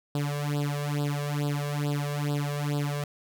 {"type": "tone with flanger", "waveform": "sawtooth", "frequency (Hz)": 145.4, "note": "D3", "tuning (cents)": -17, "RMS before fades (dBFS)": -29, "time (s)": [0.15, 3.04], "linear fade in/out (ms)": 2, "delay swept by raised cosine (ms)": [0.23, 1.83], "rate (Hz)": 2.3, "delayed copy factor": 0.95, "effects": []}